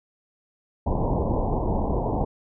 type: low-pass noise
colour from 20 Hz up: pink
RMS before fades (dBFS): -24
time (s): 0.86-2.25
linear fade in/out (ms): 10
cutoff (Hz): 1000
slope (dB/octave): 96
effects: none